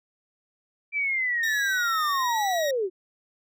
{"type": "linear sweep", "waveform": "sine", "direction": "down", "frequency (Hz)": [2349, 349.2], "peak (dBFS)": -23, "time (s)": [0.92, 2.9], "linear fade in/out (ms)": 50}
{"type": "tone with vibrato", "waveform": "20% pulse", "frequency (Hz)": 1884, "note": "A#6", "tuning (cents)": 18, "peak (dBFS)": -24, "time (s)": [1.43, 2.71], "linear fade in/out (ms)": 5, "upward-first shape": "triangle", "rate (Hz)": 1.2, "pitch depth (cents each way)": 62}
{"effects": []}